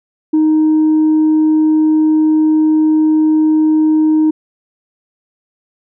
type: tone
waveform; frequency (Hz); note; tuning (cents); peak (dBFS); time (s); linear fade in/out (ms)
sine; 311.1; D#4; 0; -6; 0.33-4.31; 10
effects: tanh soft clip ceiling -6 dBFS